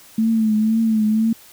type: tone with vibrato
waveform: sine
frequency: 220 Hz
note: A3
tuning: in tune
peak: -14 dBFS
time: 0.18-1.33 s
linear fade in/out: 5 ms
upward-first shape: triangle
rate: 2 Hz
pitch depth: 58 cents each way
effects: white hiss -46 dBFS RMS until 1.52 s